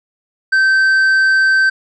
sine tone with tanh clipping, 1551 Hz, G6, 19 cents flat, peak -10 dBFS, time 0.52-1.7 s, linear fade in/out 10 ms, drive 5 dB, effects none

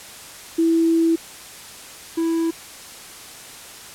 sine / triangle tone pair in turn, 329.6 / 329.6 Hz, E4 / E4, 0 / 0 cents, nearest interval unison, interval 0 cents, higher neither, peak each -14 / -16 dBFS, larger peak first, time 0.58-1.16 / 2.17-2.51 s, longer first, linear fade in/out 10 ms, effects white hiss -39 dBFS RMS until 3.94 s + low-pass 11000 Hz 12 dB/octave

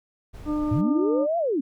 brown noise, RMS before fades -38 dBFS, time 0.33-0.82 s, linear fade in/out 20 ms
harmonic tone, 300.7 Hz, D4, 41 cents sharp, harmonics 1 / 2 / 3 / 4, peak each -23 / -36 / -40 / -37 dBFS, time 0.45-1.27 s, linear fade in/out 50 ms
sine linear two-way sweep, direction up then down, 91.5 to 698.5 to 243.7 Hz, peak -21 dBFS, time 0.71-1.61 s, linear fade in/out 10 ms, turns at 1.38 s
effects none

